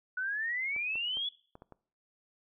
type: exponential sweep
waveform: sine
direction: up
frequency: 1469 to 3446 Hz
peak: -31 dBFS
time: 0.17-1.29 s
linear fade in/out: 5 ms
type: clicks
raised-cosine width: 1 ms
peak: -35 dBFS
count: 6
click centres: 0.763 / 0.956 / 1.171 / 1.554 / 1.621 / 1.723 s
effects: noise-tail reverb RT60 0.5 s tail -22 dB re dry